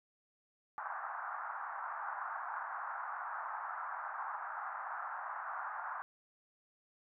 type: band-pass noise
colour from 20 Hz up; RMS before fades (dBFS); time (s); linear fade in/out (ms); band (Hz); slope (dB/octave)
white; -42; 0.78-6.02; 0; 750 to 1500; 48
effects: none